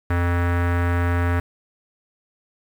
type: tone with low-pass filter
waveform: square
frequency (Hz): 87.1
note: F2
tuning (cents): -4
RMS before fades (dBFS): -20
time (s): 0.1-1.4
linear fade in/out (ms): 5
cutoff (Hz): 1700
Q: 2.7
effects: 7-bit